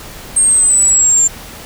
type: exponential sweep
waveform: sine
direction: down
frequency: 8580 to 7270 Hz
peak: -7 dBFS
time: 0.36-1.28 s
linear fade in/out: 10 ms
effects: added 44 Hz sine -40 dBFS peak until 1.65 s + pink hiss -32 dBFS RMS until 1.65 s